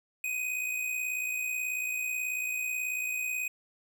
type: tone with amplitude modulation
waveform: square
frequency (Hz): 2500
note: D#7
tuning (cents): +8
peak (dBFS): -29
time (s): 0.24-3.48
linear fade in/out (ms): 2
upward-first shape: sine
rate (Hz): 58.3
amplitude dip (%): 50
effects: none